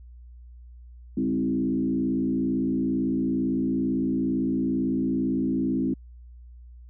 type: tone with frequency modulation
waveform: sine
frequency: 261.6 Hz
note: C4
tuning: in tune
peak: -22 dBFS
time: 1.17-5.94 s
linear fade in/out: 5 ms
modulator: 57.8 Hz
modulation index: 1.2
effects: added 60 Hz sine -43 dBFS peak until 6.89 s